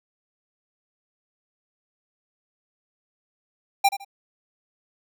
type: tone with echo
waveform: square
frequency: 794 Hz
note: G5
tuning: 22 cents sharp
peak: -15 dBFS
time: 3.84-3.89 s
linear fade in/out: 10 ms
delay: 79 ms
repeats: 2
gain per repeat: -12 dB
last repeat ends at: 4.048 s
effects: none